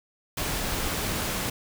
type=noise; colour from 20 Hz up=pink; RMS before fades=-29 dBFS; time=0.37-1.5 s; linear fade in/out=5 ms; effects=none